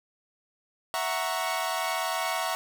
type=chord; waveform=sawtooth; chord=F# dominant seventh; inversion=third; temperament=equal; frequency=659.3 / 740 / 932.3 / 1108.7 Hz; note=E5 / F#5 / A#5 / C#6; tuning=0 / 0 / 0 / 0 cents; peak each=-29 / -29 / -30 / -29 dBFS; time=0.94-2.55 s; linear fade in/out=0 ms; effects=none